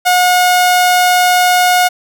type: tone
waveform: sawtooth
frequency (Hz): 723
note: F#5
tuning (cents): -40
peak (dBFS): -4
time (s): 0.05-1.89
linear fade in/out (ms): 20
effects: none